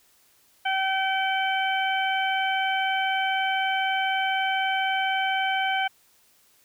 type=harmonic tone; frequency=768 Hz; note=G5; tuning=36 cents flat; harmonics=1 / 2 / 3 / 4; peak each=-25 / -28 / -30 / -31 dBFS; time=0.65-5.88 s; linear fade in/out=10 ms; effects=white hiss -61 dBFS RMS until 6.64 s